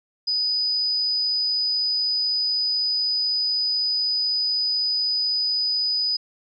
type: tone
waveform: sine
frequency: 4978 Hz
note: D#8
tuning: in tune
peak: -20 dBFS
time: 0.27-6.17 s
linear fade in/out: 10 ms
effects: none